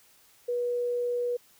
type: tone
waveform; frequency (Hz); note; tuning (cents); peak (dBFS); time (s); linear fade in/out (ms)
sine; 485.4; B4; -30; -26; 0.48-1.37; 10
effects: white hiss -60 dBFS RMS until 1.59 s